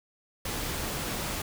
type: noise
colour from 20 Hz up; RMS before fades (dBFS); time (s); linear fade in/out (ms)
pink; -33; 0.45-1.42; 5
effects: none